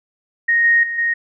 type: tone with level steps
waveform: sine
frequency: 1864.7 Hz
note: A#6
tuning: in tune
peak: -12 / -10 / -21 / -15 dBFS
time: 0.48-1.14 s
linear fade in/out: 10 ms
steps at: 0.64 / 0.83 / 0.98 s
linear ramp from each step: 5 ms
effects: none